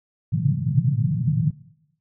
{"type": "band-pass noise", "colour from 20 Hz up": "pink", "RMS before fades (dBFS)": -21, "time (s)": [0.32, 1.51], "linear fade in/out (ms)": 5, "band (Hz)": [120, 160], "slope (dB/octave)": 48, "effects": ["noise-tail reverb RT60 0.8 s tail -19 dB re dry"]}